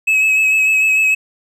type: tone with vibrato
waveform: triangle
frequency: 2573 Hz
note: E7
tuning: 43 cents flat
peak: -9 dBFS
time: 0.07-1.15 s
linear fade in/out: 10 ms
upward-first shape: sine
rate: 6.7 Hz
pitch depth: 23 cents each way
effects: none